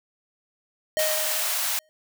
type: tone with exponential decay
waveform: square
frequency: 622.3 Hz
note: D#5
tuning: in tune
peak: -22 dBFS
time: 0.97-1.89 s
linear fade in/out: 0 ms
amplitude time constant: 200 ms
type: high-pass noise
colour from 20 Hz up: white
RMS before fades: -26 dBFS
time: 0.99-1.79 s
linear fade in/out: 0 ms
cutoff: 600 Hz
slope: 96 dB/octave
effects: none